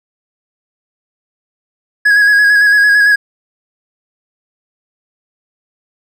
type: tone with vibrato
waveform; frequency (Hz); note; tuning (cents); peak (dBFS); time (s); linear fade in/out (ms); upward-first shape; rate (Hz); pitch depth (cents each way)
triangle; 1663; G#6; +2; -4; 2.05-3.16; 10; square; 8.9; 25
effects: none